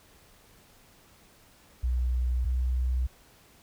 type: tone pair in turn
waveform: sine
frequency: 61.74 / 62.89 Hz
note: B1 / B1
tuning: 0 / +32 cents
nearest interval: unison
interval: 32 cents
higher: second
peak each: -24 dBFS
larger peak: neither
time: 1.83-2.45 / 2.45-3.07 s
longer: neither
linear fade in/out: 10 ms
effects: pink hiss -58 dBFS RMS until 3.62 s